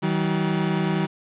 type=tone pair together; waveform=30% pulse; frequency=159.5 / 190 Hz; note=D#3 / F#3; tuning=+43 / +46 cents; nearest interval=minor third; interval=303 cents; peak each=-21 dBFS; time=0.02-1.07 s; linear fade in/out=20 ms; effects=resampled to 8000 Hz + 8-bit